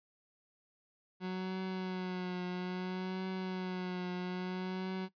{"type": "tone with vibrato", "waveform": "30% pulse", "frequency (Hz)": 183.9, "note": "F#3", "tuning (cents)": -10, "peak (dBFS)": -33, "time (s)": [1.2, 5.09], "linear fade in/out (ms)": 50, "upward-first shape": "triangle", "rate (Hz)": 0.6, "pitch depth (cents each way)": 39, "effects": ["noise-tail reverb RT60 0.1 s tail -18 dB re dry", "resampled to 11025 Hz"]}